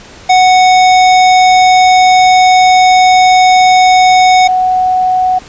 square / sine tone pair in turn, 740 / 740 Hz, F#5 / F#5, 0 / 0 cents, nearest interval unison, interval 0 cents, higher neither, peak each -4 / -7 dBFS, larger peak first, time 0.29-4.48 / 4.48-5.39 s, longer first, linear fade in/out 10 ms, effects pink hiss -34 dBFS RMS until 5.48 s + resampled to 16000 Hz

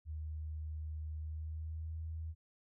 sine tone with pitch glide, 77.5 to 80.19 Hz, D#2 to E2, -6 to -47 cents, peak -39 dBFS, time 0.05-2.35 s, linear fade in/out 50 ms, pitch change +59 cents, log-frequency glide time 1.18-1.96 s, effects none

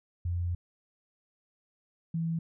sine tone pair in turn, 87.31 / 164.82 Hz, F2 / E3, 0 / 0 cents, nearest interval major seventh, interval 1100 cents, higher second, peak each -28 dBFS, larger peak neither, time 0.25-0.55 / 2.14-2.39 s, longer first, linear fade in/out 5 ms, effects none

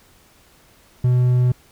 triangle tone, 124.6 Hz, B2, 16 cents sharp, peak -11 dBFS, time 1.04-1.52 s, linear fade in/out 5 ms, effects pink hiss -53 dBFS RMS until 1.71 s

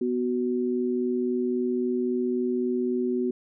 sine tone pair together, 247.3 / 371 Hz, B3 / F#4, +3 / +5 cents, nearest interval perfect fifth, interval 702 cents, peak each -26 dBFS, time 0.01-3.31 s, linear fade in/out 5 ms, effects none

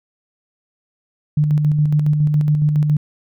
sine tone with tremolo, 150 Hz, D3, 37 cents sharp, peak -11 dBFS, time 1.37-2.97 s, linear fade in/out 5 ms, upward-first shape square, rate 7.2 Hz, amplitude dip 35%, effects none

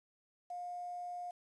sine tone with quantisation, 710 Hz, F5, 28 cents sharp, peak -40 dBFS, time 0.5-1.31 s, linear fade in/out 5 ms, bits 10, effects resampled to 24000 Hz

